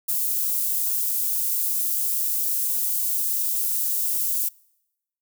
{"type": "high-pass noise", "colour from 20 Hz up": "white", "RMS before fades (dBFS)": -24, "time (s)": [0.08, 4.49], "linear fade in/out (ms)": 10, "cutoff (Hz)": 11000, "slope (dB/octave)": 12, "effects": ["noise-tail reverb RT60 0.9 s tail -26 dB re dry"]}